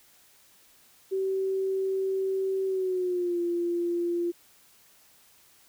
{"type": "tone with pitch glide", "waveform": "sine", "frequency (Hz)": [383.5, 345.6], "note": ["G4", "F4"], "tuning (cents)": [-38, -18], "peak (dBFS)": -25, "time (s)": [1.11, 4.32], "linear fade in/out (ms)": 20, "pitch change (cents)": -180, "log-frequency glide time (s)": [2.66, 3.4], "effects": ["white hiss -59 dBFS RMS until 5.68 s"]}